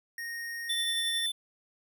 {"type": "tone with pitch glide", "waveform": "square", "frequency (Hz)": [1859, 1848.3], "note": ["A#6", "A#6"], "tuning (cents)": [-5, -15], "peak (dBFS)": -36, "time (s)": [0.18, 1.26], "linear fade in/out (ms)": 2, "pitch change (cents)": -10, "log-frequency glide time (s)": [0.83, 0.95]}
{"type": "tone with tremolo", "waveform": "square", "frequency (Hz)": 3520, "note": "A7", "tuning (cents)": 0, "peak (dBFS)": -28, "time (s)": [0.69, 1.32], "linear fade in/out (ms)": 10, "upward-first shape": "triangle", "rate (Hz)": 11, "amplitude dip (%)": 30}
{"effects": []}